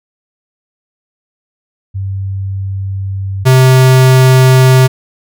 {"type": "tone pair in turn", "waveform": ["sine", "square"], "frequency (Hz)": [97, 129.85], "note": ["G2", "C3"], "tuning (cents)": [-18, -13], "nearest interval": "perfect fourth", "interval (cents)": 505, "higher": "second", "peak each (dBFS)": [-15, -4], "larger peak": "second", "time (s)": [[1.94, 3.45], [3.45, 4.88]], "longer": "first", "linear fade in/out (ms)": 20, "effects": []}